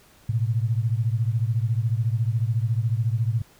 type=beating tone pair; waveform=sine; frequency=110 / 124 Hz; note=A2 / B2; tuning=0 / +7 cents; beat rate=14 Hz; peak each=-22 / -25 dBFS; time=0.29-3.42 s; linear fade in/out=5 ms; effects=pink hiss -55 dBFS RMS until 3.59 s